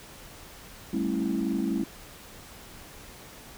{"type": "chord", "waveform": "sine", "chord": "A dominant seventh", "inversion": "third", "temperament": "equal with one note detuned", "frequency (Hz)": [196, 220, 271.9, 329.6], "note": ["G3", "A3", "C#4", "E4"], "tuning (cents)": [0, 0, -33, 0], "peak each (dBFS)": -30, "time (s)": [0.93, 1.84], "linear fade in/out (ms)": 5, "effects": ["tanh soft clip ceiling -18 dBFS", "pink hiss -47 dBFS RMS until 3.57 s"]}